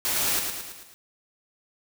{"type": "noise with echo", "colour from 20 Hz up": "white", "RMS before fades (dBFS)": -26, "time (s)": [0.05, 0.39], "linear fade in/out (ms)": 0, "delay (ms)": 110, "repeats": 5, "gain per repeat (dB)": -5, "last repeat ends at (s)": 0.94, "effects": []}